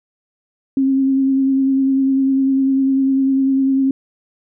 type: tone with vibrato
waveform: sine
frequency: 268.6 Hz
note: C4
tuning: 46 cents sharp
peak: -12 dBFS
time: 0.77-3.91 s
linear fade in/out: 2 ms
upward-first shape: sine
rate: 10 Hz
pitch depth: 19 cents each way
effects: none